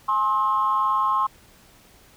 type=tone with amplitude modulation; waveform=sine; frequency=1064 Hz; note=C6; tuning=29 cents sharp; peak=-14 dBFS; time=0.08-1.27 s; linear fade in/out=10 ms; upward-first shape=sine; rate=222 Hz; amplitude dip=85%; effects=tanh soft clip ceiling -10 dBFS + pink hiss -53 dBFS RMS until 2.16 s